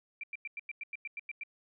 sine tone bursts, 2357 Hz, D7, 6 cents sharp, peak -37 dBFS, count 11, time 0.21-1.435 s, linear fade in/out 2 ms, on 25 ms, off 95 ms, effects none

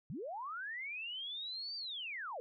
sine linear two-way sweep, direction up then down, 114.6 to 4699 to 445.1 Hz, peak -40 dBFS, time 0.1-2.4 s, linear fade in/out 0 ms, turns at 1.76 s, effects none

